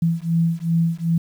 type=beating tone pair; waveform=sine; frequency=165.2 / 167.8 Hz; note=E3 / E3; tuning=+4 / +31 cents; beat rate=2.6 Hz; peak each=-20 dBFS; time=0.02-1.18 s; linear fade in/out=5 ms; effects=8-bit